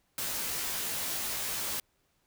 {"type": "noise with comb filter", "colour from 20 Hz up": "white", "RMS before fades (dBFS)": -34, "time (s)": [0.18, 1.8], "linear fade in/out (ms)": 2, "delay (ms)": 16, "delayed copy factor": -0.95, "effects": ["pink hiss -73 dBFS RMS until 2.26 s"]}